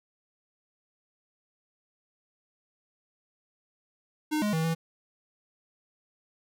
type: tone with pitch steps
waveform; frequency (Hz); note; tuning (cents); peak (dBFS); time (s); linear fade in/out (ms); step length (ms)
square; 305.3 / 208.9 / 160.9 / 164; D#4 / G#3 / E3 / E3; -33 / +10 / -42 / -9; -26; 4.31-4.75; 20; 110
effects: none